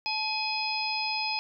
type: harmonic tone with a mistuned harmonic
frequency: 838 Hz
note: G#5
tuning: 15 cents sharp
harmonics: 1 / 3 / 4 / 5 / 6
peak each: -33 / -32 / -43 / -38 / -32 dBFS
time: 0.06-1.39 s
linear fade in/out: 0 ms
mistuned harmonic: 1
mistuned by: +59 cents
effects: none